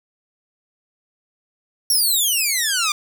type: exponential sweep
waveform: 10% pulse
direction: down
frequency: 5680 to 1175 Hz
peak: -9 dBFS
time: 1.9-2.92 s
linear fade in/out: 2 ms
effects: none